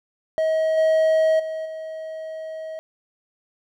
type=tone with level steps; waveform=triangle; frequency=636 Hz; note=D#5; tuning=38 cents sharp; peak=-16 / -13 / -24 / -28 dBFS; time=0.38-2.79 s; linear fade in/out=0 ms; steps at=0.77 / 1.39 / 1.65 s; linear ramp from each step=10 ms; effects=none